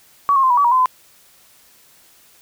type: tone with pitch steps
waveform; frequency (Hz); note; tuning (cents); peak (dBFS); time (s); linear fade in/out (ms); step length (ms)
sine; 1132 / 1077 / 1040 / 972 / 1142 / 954 / 1027 / 1018; C#6 / C6 / C6 / B5 / D6 / A#5 / C6 / C6; +36 / +50 / -11 / -28 / -49 / +40 / -33 / -48; -11; 0.29-0.858; 0; 71
effects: white hiss -51 dBFS RMS until 2.41 s